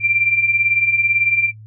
sine beating tone pair, 2349 / 2367 Hz, D7 / D7, 0 / +13 cents, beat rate 18 Hz, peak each -21 / -14 dBFS, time 0-1.52 s, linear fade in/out 50 ms, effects noise-tail reverb RT60 0.1 s tail -21 dB re dry + added 108 Hz sine -36 dBFS peak until 1.66 s

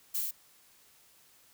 violet noise with echo, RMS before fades -32 dBFS, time 0.14-0.21 s, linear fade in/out 10 ms, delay 51 ms, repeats 2, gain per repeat -2 dB, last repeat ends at 0.312 s, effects white hiss -62 dBFS RMS until 1.53 s

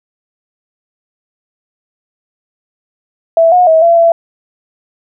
sine tone with pitch steps, 660 / 722 / 643 / 677 / 671 Hz, E5 / F#5 / E5 / E5 / E5, +2 / -43 / -43 / +46 / +31 cents, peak -4 dBFS, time 3.37-4.12 s, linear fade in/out 2 ms, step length 150 ms, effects none

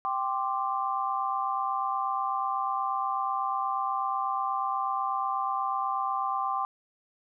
sine chord, G suspended fourth, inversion none, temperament equal, 784 / 1046.5 / 1174.7 Hz, G5 / C6 / D6, 0 / 0 / 0 cents, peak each -31 dBFS, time 0.05-6.65 s, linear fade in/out 0 ms, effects none

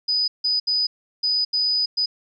sine tone bursts at uneven times, 4978 Hz, D#8, in tune, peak -18 dBFS, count 6, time 0.08-0.28 / 0.44-0.6 / 0.67-0.87 / 1.23-1.45 / 1.53-1.86 / 1.97-2.06 s, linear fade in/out 10 ms, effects none

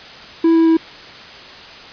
triangle tone with pitch steps, 329.6 / 327.5 / 325.4 Hz, E4 / E4 / E4, 0 / -11 / -22 cents, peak -7 dBFS, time 0.44-0.77 s, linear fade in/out 5 ms, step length 110 ms, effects white hiss -36 dBFS RMS until 1.92 s + resampled to 11025 Hz

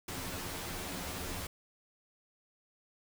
pink noise with comb filter, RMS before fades -40 dBFS, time 0.08-1.47 s, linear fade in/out 5 ms, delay 11 ms, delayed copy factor +0.9, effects none

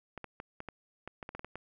clicks, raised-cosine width 0.5 ms, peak -26 dBFS, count 12, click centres 0.177 / 0.243 / 0.401 / 0.604 / 0.687 / 1.076 / 1.228 / 1.291 / 1.35 / 1.394 / 1.446 / 1.556 s, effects none

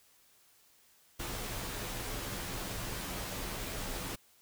pink noise with comb filter, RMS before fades -39 dBFS, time 1.19-4.16 s, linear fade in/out 10 ms, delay 13 ms, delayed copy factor -0.55, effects white hiss -65 dBFS RMS until 4.41 s

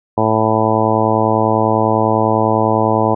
harmonic tone, 110 Hz, A2, in tune, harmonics 1 / 2 / 3 / 4 / 5 / 6 / 7 / 8 / 9, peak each -20 / -20 / -20 / -20 / -20 / -20 / -20 / -20 / -20 dBFS, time 0.17-3.15 s, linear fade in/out 10 ms, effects none

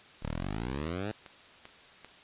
10% pulse exponential sweep, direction up, 34.65 to 110.9 Hz, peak -25 dBFS, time 0.22-1.12 s, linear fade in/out 10 ms
click train, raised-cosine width 0.3 ms, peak -30 dBFS, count 4, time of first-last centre 0.87-2.046 s, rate 2.55 Hz
effects white hiss -54 dBFS RMS until 2.23 s + resampled to 8000 Hz

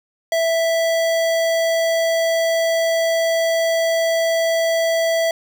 square tone with notch filter, 659.3 Hz, E5, in tune, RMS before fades -18 dBFS, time 0.32-5.31 s, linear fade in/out 2 ms, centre 11000 Hz, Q 1.7, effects none

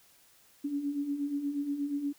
sine beating tone pair, 278.9 / 287.3 Hz, C#4 / D4, +11 / -38 cents, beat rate 8.4 Hz, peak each -38 / -31 dBFS, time 0.64-2.13 s, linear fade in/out 10 ms, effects white hiss -62 dBFS RMS until 2.18 s

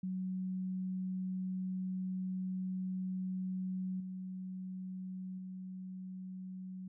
sine tone with level steps, 186.1 Hz, F#3, 10 cents sharp, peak -35 / -40 / -42 dBFS, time 0.03-6.88 s, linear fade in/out 5 ms, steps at 4 / 5.38 s, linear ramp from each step 5 ms, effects none

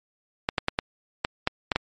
clicks, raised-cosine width 0.3 ms, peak -6 dBFS, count 8, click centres 0.489 / 0.582 / 0.684 / 0.789 / 1.249 / 1.474 / 1.718 / 1.76 s, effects MP3 48 kbps

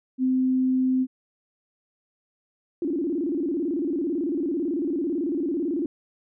sine tone, 258.3 Hz, C4, 22 cents flat, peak -19 dBFS, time 0.18-1.07 s, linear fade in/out 50 ms
sine tone with vibrato, 311.1 Hz, D#4, in tune, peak -23 dBFS, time 2.82-5.86 s, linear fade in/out 2 ms, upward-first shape square, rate 18 Hz, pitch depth 180 cents each way
effects none

